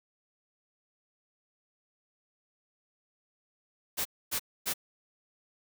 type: noise bursts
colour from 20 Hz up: white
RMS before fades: -31 dBFS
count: 3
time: 3.97-4.739 s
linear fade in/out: 20 ms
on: 83 ms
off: 260 ms
effects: none